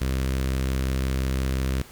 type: tone with notch filter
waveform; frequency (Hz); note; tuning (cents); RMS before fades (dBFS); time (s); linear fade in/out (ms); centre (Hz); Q
sawtooth; 65.7; C2; +8; -25; 0.01-1.82; 5; 810; 1.4
effects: pink hiss -47 dBFS RMS until 1.91 s